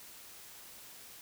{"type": "silence", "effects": ["white hiss -52 dBFS RMS until 1.21 s"]}